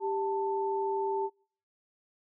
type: tone pair together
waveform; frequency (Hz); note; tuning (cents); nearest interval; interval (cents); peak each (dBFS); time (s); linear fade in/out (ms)
sine; 393.1 / 886; G4 / A5; +5 / +12; octave + major second; 1407; -30 / -32; 0-1.3; 50
effects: noise-tail reverb RT60 0.5 s tail -26 dB re dry